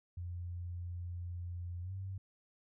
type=tone with pitch glide; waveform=sine; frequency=87.7 to 95.64 Hz; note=F2 to G2; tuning=+8 to -42 cents; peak=-39 dBFS; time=0.17-2.18 s; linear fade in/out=5 ms; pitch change=+150 cents; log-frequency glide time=1.82-1.92 s; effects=none

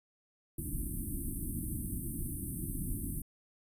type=band-stop noise; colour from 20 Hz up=pink; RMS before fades=-37 dBFS; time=0.58-3.22 s; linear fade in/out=5 ms; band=340 to 8800 Hz; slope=96 dB/octave; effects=resampled to 32000 Hz

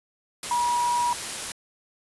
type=tone in noise; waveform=sine; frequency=964 Hz; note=B5; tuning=42 cents flat; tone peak=-21 dBFS; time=0.51-1.13 s; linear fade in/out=2 ms; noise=white; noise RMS=-32 dBFS; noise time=0.43-1.52 s; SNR=+8 dB; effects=resampled to 24000 Hz

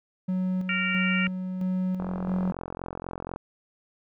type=tone with tremolo; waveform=triangle; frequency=185 Hz; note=F#3; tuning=in tune; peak=-22 dBFS; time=0.28-2.52 s; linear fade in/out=10 ms; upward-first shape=square; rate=1.5 Hz; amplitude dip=45%
type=harmonic tone; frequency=463.8 Hz; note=A#4; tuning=9 cents flat; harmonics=3 / 4 / 5 / 6; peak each=-32 / -32 / -28 / -31 dBFS; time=0.69-1.27 s; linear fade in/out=2 ms
type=click train; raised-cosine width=1 ms; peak=-20 dBFS; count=61; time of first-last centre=2-3.361 s; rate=44.1 Hz
effects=none

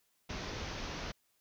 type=low-pass noise; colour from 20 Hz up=pink; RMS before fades=-41 dBFS; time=0.29-1.12 s; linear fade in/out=10 ms; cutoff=6300 Hz; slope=96 dB/octave; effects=white hiss -75 dBFS RMS until 1.4 s

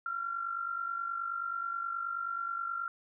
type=tone with amplitude modulation; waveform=sine; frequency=1374 Hz; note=F6; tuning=29 cents flat; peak=-30 dBFS; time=0.06-2.88 s; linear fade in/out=2 ms; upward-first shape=sine; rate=49.4 Hz; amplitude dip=65%; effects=none

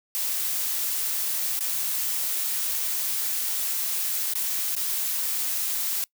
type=noise with dropouts; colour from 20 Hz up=blue; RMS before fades=-27 dBFS; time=0.15-6.04 s; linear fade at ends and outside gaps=0 ms; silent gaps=1.591-1.607 / 4.336-4.354 / 4.751-4.765 s; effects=noise-tail reverb RT60 0.1 s tail -23 dB re dry

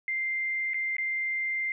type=tone with dropouts; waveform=sine; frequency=2093 Hz; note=C7; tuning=in tune; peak=-27 dBFS; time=0.08-1.72 s; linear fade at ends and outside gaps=1 ms; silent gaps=0.735-0.743 / 0.967-0.983 s; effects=none

